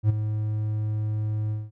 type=tone with ADSR envelope; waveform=triangle; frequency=107.1 Hz; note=A2; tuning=46 cents flat; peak=-12 dBFS; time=0.03-1.71 s; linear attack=65 ms; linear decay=15 ms; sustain=-10 dB; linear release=200 ms; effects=none